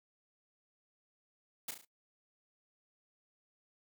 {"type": "noise with echo", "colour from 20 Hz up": "white", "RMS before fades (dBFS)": -39, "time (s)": [1.68, 1.71], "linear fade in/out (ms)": 5, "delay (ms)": 35, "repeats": 4, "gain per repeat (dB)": -6, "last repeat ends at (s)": 1.85, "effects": ["noise-tail reverb RT60 0.1 s tail -18 dB re dry", "high-pass 200 Hz 12 dB/octave"]}